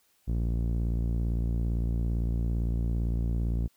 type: tone with low-pass filter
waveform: sawtooth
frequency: 57.7 Hz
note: A#1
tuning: 17 cents flat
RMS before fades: -28 dBFS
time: 0.27-3.68 s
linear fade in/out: 20 ms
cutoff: 250 Hz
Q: 0.72
effects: white hiss -68 dBFS RMS until 3.76 s